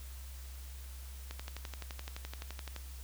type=click train; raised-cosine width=0.2 ms; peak=-25 dBFS; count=18; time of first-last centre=1.31-2.763 s; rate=11.7 Hz; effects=added 65 Hz sine -44 dBFS peak until 3.03 s + white hiss -55 dBFS RMS until 3.03 s